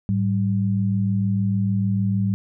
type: tone pair together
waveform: sine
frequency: 106.83 / 193.5 Hz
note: G#2 / G3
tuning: +49 / -22 cents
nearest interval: minor seventh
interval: 1029 cents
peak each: -21 dBFS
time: 0.09-2.34 s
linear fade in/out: 0 ms
effects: none